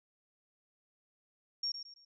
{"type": "tone with echo", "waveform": "sine", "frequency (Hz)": 5540, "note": "F8", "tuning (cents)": -15, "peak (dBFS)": -32, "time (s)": [1.63, 1.72], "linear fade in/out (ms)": 5, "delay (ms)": 110, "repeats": 3, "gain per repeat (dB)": -9, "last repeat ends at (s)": 2.05, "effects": []}